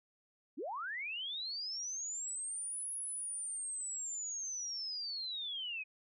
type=linear two-way sweep; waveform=sine; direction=up then down; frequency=223.1 to 10548 to 2467 Hz; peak=-38 dBFS; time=0.57-5.84 s; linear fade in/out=20 ms; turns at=2.92 s; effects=none